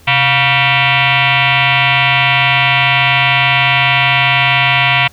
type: tone with frequency modulation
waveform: sine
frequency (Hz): 130.81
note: C3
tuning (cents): 0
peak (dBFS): -8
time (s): 0.07-5.08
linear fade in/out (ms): 10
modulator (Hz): 419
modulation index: 7.1
effects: added 81 Hz sine -43 dBFS peak until 5.12 s + pink hiss -45 dBFS RMS until 5.12 s